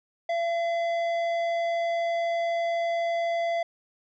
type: tone with tanh clipping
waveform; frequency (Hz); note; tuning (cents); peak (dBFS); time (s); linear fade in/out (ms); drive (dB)
sine; 678; E5; +49; -26; 0.29-3.63; 5; 11
effects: none